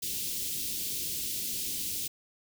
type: band-stop noise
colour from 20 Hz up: white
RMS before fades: -34 dBFS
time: 0.02-2.08 s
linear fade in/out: 10 ms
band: 390 to 2900 Hz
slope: 24 dB/octave
effects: none